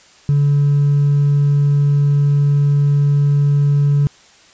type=tone with hard clipping; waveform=triangle; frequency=143.4 Hz; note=D3; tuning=41 cents flat; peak=-10 dBFS; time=0.29-4.07 s; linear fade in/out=0 ms; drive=2 dB; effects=white hiss -47 dBFS RMS until 4.53 s + resampled to 16000 Hz